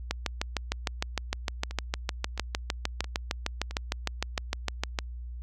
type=two click trains; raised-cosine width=0.2 ms; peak=-10 / -21 dBFS; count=33 / 5; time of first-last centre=0.11-4.988 / 1.71-4.377 s; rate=6.56 / 1.5 Hz; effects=added 60 Hz sine -36 dBFS peak until 5.42 s